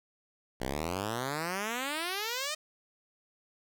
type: exponential sweep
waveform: 5% pulse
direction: up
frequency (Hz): 60.6 to 630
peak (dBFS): -21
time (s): 0.6-2.55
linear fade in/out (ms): 10
effects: none